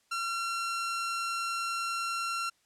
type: tone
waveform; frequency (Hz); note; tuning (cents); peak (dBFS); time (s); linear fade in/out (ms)
sawtooth; 1365; F6; -40; -27; 0.11-2.5; 10
effects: white hiss -70 dBFS RMS until 2.65 s + low-pass 9000 Hz 12 dB/octave